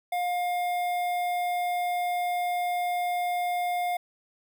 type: tone with notch filter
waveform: square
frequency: 710 Hz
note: F5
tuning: 28 cents sharp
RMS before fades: -28 dBFS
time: 0.12-3.97 s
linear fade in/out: 5 ms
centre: 6000 Hz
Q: 0.66
effects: none